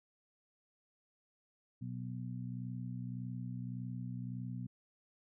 harmonic tone, 61.74 Hz, B1, in tune, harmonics 2 / 3 / 4, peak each -41 / -45 / -47 dBFS, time 1.81-4.67 s, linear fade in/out 10 ms, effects none

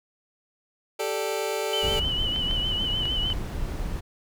sawtooth chord, G suspended second, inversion none, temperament just, 392 / 441 / 588 Hz, G4 / A4 / D5, 0 / +4 / +2 cents, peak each -27 / -25 / -27 dBFS, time 0.99-2 s, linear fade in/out 10 ms
sine tone with vibrato, 3000 Hz, F#7, 23 cents sharp, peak -25 dBFS, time 1.73-3.33 s, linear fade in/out 2 ms, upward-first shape sine, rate 6.6 Hz, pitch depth 48 cents each way
brown noise, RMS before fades -30 dBFS, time 1.82-4.01 s, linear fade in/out 20 ms
clicks, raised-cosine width 0.3 ms, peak -19 dBFS, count 4, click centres 2.361 / 2.511 / 3.055 / 3.302 s
effects none

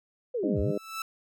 sine linear two-way sweep, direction down then up, 523.3 to 63 to 175.1 Hz, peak -27 dBFS, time 0.34-0.72 s, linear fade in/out 10 ms, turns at 0.6 s
harmonic tone, 101.9 Hz, G#2, 32 cents flat, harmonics 2 / 3 / 4 / 5 / 6, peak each -35 / -34 / -31 / -35 / -35 dBFS, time 0.43-0.78 s, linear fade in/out 5 ms
sawtooth tone with exponential growth, 1318.5 Hz, E6, in tune, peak -26 dBFS, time 0.56-1.02 s, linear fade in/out 2 ms, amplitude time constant 100 ms
effects none

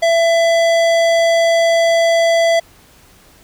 sine tone with hard clipping, 668 Hz, E5, 23 cents sharp, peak -12 dBFS, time 0.02-2.6 s, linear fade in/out 10 ms, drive 16 dB, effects pink hiss -47 dBFS RMS until 3.43 s

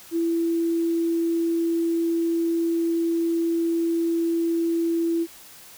sine tone, 334 Hz, E4, 23 cents sharp, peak -20 dBFS, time 0.11-5.27 s, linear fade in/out 50 ms, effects white hiss -46 dBFS RMS until 5.77 s

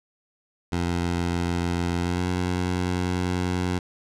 15% pulse tone with pitch glide, 86.8 to 90.23 Hz, F2 to F#2, -10 to -43 cents, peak -17 dBFS, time 0.72-3.79 s, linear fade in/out 5 ms, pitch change +67 cents, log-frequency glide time 2-2.25 s, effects low-pass 8000 Hz 12 dB/octave

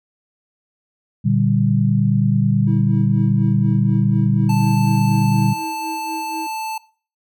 sine chord, G minor, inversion first, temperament just, 117.6 / 147 / 196 Hz, Bb2 / D3 / G3, +16 / +2 / 0 cents, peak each -18 dBFS, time 1.24-5.54 s, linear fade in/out 20 ms
triangle tone with tremolo, 321.9 Hz, E4, 41 cents flat, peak -24 dBFS, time 2.67-6.47 s, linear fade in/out 5 ms, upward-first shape sine, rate 4.1 Hz, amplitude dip 75%
square tone, 880 Hz, A5, in tune, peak -24 dBFS, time 4.49-6.78 s, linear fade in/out 5 ms
effects noise-tail reverb RT60 0.4 s tail -19 dB re dry

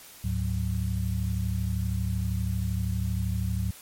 sine tone cluster, 73.1 / 105.8 / 183.7 Hz, D2 / G#2 / F#3, -7 / +33 / -12 cents, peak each -29 / -28 / -33 dBFS, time 0.24-3.71 s, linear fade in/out 5 ms, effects white hiss -48 dBFS RMS until 3.81 s + MP3 64 kbps

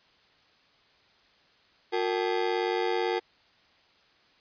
30% pulse ring-modulated tone, 410 Hz, G#4, 22 cents flat, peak -20 dBFS, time 1.92-3.2 s, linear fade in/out 20 ms, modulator 49 Hz, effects white hiss -62 dBFS RMS until 4.4 s + resampled to 11025 Hz

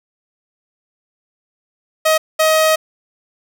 sawtooth tone bursts at uneven times, 631 Hz, D#5, 24 cents sharp, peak -7 dBFS, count 2, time 2.05-2.18 / 2.39-2.76 s, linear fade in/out 10 ms, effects none

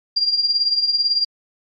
sine tone with tremolo, 4777 Hz, D8, 29 cents sharp, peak -12 dBFS, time 0.16-1.25 s, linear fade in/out 10 ms, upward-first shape triangle, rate 18 Hz, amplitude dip 75%, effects MP3 48 kbps

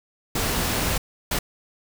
pink noise bursts at uneven times, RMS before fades -24 dBFS, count 2, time 0.35-0.98 / 1.31-1.39 s, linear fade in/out 5 ms, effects none

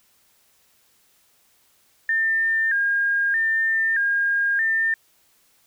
sine tone with vibrato, 1707 Hz, G#6, 47 cents sharp, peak -18 dBFS, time 2.09-4.94 s, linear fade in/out 2 ms, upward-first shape square, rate 0.8 Hz, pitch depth 91 cents each way, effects white hiss -61 dBFS RMS until 5.66 s

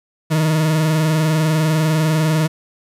40% pulse tone with vibrato, 156.8 Hz, D#3, 14 cents sharp, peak -13 dBFS, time 0.3-2.48 s, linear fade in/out 20 ms, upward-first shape sine, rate 20 Hz, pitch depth 58 cents each way, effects resampled to 32000 Hz + 8-bit

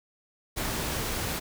pink noise, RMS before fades -31 dBFS, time 0.56-1.4 s, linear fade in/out 20 ms, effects none

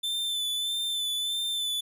45% pulse tone with vibrato, 3530 Hz, A7, 5 cents sharp, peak -27 dBFS, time 0.03-1.81 s, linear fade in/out 10 ms, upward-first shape sine, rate 1.6 Hz, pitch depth 28 cents each way, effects resampled to 32000 Hz

